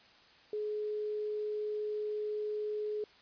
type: tone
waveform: sine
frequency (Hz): 422.8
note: G#4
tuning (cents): +31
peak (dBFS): -33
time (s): 0.53-3.04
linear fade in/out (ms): 2
effects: white hiss -60 dBFS RMS until 3.21 s + resampled to 11025 Hz